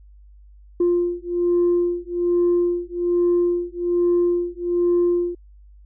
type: beating tone pair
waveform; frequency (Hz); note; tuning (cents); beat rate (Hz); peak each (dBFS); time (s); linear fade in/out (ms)
sine; 349.2 / 350.4; F4 / F4; 0 / +6; 1.2; -19; 0.8-5.35; 5
effects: tanh soft clip ceiling -12 dBFS + added 50 Hz sine -44 dBFS peak until 5.85 s